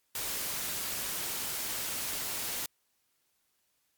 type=noise; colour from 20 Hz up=white; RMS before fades=-35 dBFS; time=0.15-2.66 s; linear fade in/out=2 ms; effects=white hiss -75 dBFS RMS until 3.97 s + MP3 96 kbps